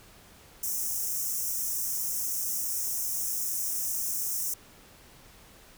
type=high-pass noise; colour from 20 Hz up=white; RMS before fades=-31 dBFS; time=0.63-4.54 s; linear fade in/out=5 ms; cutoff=5400 Hz; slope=96 dB/octave; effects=pink hiss -54 dBFS RMS until 5.77 s